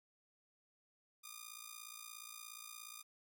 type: ring-modulated tone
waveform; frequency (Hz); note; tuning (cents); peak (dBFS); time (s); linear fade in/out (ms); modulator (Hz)
5% pulse; 1215; D#6; -42; -35; 1.23-3.03; 20; 28.5
effects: none